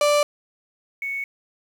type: tone pair in turn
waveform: 35% pulse / sine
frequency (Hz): 587.3 / 2217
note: D5 / C#7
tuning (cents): 0 / 0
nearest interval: octave + major seventh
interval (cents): 2300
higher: second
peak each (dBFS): -14 / -25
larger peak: first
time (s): 0.01-0.23 / 1.02-1.24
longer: neither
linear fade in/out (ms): 2
effects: low-pass 12000 Hz 12 dB/octave + 8-bit